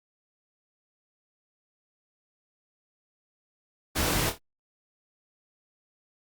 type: noise with echo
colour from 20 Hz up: pink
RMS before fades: -27 dBFS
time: 3.95-4.31 s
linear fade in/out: 20 ms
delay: 26 ms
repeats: 3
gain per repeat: -8 dB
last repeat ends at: 4.388 s
effects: Opus 48 kbps